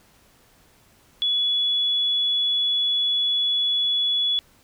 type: tone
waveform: sine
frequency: 3400 Hz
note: G#7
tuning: 40 cents sharp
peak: -19 dBFS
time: 1.22-4.39 s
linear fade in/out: 0 ms
effects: pink hiss -57 dBFS RMS until 4.63 s